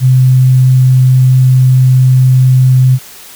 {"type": "tone", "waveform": "sine", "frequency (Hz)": 128.9, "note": "C3", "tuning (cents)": -26, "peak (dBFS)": -3, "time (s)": [0, 2.99], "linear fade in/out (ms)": 50, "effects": ["white hiss -33 dBFS RMS until 3.35 s"]}